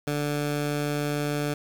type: tone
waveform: 15% pulse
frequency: 146.6 Hz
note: D3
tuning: 3 cents flat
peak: -19 dBFS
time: 0.07-1.54 s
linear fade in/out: 5 ms
effects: 8-bit